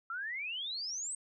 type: exponential sweep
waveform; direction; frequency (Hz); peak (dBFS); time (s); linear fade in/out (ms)
sine; up; 1318.5 to 8450; -36; 0.1-1.15; 2
effects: none